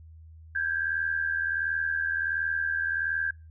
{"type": "tone pair together", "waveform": "sine", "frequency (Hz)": [1579.8, 1661.2], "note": ["G6", "G#6"], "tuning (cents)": [13, 0], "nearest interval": "minor second", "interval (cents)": 87, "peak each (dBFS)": [-27, -31], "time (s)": [0.55, 3.31], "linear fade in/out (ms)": 5, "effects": ["noise-tail reverb RT60 0.3 s tail -25 dB re dry", "added 80 Hz sine -46 dBFS peak until 3.5 s"]}